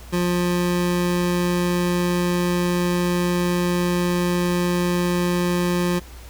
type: tone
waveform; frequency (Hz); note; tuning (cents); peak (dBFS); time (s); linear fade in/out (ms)
25% pulse; 176.6; F3; +20; -15; 0.12-6; 20
effects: added 60 Hz sine -38 dBFS peak until 6.29 s + pink hiss -45 dBFS RMS until 6.29 s